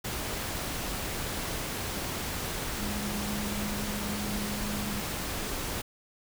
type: tone in noise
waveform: sine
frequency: 206.6 Hz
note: G#3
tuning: 9 cents flat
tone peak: -34 dBFS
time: 2.78-5.02 s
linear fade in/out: 10 ms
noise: pink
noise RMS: -34 dBFS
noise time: 0.04-5.82 s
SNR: -3 dB
effects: none